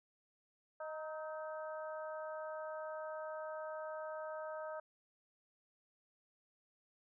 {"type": "harmonic tone with a mistuned harmonic", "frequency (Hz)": 311.1, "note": "D#4", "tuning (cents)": 0, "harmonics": [2, 3, 4, 5], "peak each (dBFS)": [-43, -50, -50, -53], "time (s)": [0.8, 4.8], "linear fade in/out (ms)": 5, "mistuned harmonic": 4, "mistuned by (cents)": 37, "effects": []}